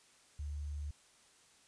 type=tone with sample-and-hold; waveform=sine; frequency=73.4 Hz; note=D2; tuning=in tune; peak=-38 dBFS; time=0.39-0.91 s; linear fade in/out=5 ms; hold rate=6300 Hz; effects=white hiss -65 dBFS RMS until 1.67 s + resampled to 22050 Hz